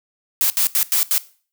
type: noise bursts at uneven times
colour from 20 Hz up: blue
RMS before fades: -17 dBFS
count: 5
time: 0.41-0.5 / 0.57-0.67 / 0.75-0.83 / 0.92-1.03 / 1.11-1.18 s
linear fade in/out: 0 ms
effects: noise-tail reverb RT60 0.4 s tail -18 dB re dry